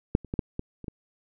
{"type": "clicks", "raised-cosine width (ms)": 3, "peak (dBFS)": [-6, -29, -17, -11, -17, -27, -21], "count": 7, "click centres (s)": [0.151, 0.247, 0.339, 0.392, 0.594, 0.843, 0.882], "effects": []}